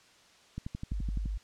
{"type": "click train", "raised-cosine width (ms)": 5, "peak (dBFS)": -24, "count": 9, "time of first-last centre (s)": [0.58, 1.258], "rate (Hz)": 11.8}
{"type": "tone", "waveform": "sine", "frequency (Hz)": 50.5, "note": "G#1", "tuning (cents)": -48, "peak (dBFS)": -31, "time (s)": [0.91, 1.38], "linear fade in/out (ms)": 10}
{"effects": ["white hiss -60 dBFS RMS until 1.43 s", "low-pass 6000 Hz 12 dB/octave"]}